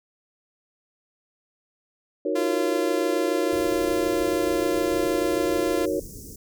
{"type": "chord", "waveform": "sine", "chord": "D# minor seventh", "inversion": "none", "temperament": "equal", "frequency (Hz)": [311.1, 370, 466.2, 554.4], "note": ["D#4", "F#4", "A#4", "C#5"], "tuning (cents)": [0, 0, 0, 0], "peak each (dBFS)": -28, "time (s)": [2.25, 6], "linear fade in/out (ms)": 5}
{"type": "tone", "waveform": "sawtooth", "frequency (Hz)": 343.2, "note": "F4", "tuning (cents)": -30, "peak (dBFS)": -22, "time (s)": [2.35, 5.86], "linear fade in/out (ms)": 10}
{"type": "band-stop noise", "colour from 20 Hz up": "pink", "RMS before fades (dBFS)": -40, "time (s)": [3.52, 6.36], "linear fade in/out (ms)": 5, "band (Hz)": [450, 5500], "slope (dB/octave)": 48}
{"effects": []}